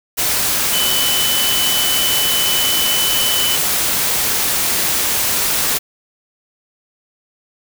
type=tone in noise; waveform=sine; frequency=3008 Hz; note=F#7; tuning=28 cents sharp; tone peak=-18 dBFS; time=0.72-3.57 s; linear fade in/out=20 ms; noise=white; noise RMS=-17 dBFS; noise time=0.17-5.79 s; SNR=-4 dB; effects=none